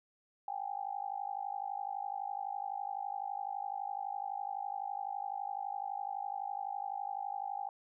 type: tone with amplitude modulation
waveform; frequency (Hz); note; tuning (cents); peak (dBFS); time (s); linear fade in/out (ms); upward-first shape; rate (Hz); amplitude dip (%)
sine; 800; G5; +35; -32; 0.48-7.69; 2; sine; 51.9; 100
effects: none